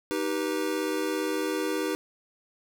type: chord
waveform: square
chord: Eb augmented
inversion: none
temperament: just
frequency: 311.1 / 388.9 / 486.1 Hz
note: Eb4 / G4 / B4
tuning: 0 / -14 / -28 cents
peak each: -31 / -32 / -33 dBFS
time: 0.11-1.95 s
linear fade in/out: 0 ms
effects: none